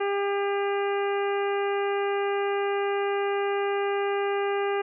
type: harmonic tone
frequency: 400.9 Hz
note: G4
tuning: 39 cents sharp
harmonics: 1 / 2 / 3 / 4 / 5 / 6 / 7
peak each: -25 / -31 / -35 / -37 / -39 / -41 / -42 dBFS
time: 0-4.82 s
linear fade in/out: 10 ms
effects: none